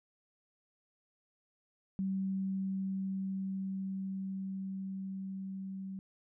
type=tone with level ramp; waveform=sine; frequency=192 Hz; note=G3; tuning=36 cents flat; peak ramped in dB=-31 to -39 dBFS; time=1.99-5.99 s; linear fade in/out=0 ms; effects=none